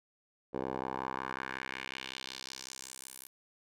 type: tone with band-pass filter sweep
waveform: 10% pulse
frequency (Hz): 65.41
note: C2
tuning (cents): 0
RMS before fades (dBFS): -41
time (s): 0.53-3.28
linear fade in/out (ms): 20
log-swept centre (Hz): 530 to 12000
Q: 1.9
effects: none